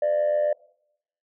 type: tone with amplitude modulation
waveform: sine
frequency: 596 Hz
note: D5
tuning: 25 cents sharp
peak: -15 dBFS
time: 0.02-0.53 s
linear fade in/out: 5 ms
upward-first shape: sine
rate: 87.4 Hz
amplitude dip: 65%
effects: noise-tail reverb RT60 0.7 s tail -22 dB re dry + tanh soft clip ceiling -16 dBFS